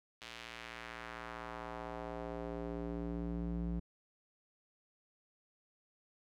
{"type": "tone with band-pass filter sweep", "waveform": "square", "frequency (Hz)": 57.8, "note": "A#1", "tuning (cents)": -14, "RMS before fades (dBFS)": -42, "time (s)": [0.21, 3.8], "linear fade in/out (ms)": 10, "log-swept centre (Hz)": [3300, 160], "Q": 1.2, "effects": []}